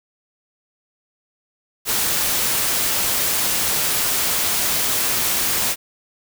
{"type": "noise", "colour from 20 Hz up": "white", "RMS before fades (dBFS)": -20, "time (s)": [1.85, 5.76], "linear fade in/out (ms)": 50, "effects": []}